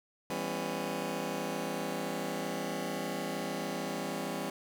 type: chord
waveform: 15% pulse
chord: C# half-diminished seventh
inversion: first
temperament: just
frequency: 166.31 / 199.57 / 249.5 / 277.2 Hz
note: E3 / G3 / B3 / C#4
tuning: +16 / +31 / +18 / 0 cents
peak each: -34 / -32 / -34 / -33 dBFS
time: 0.3-4.5 s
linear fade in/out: 2 ms
effects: none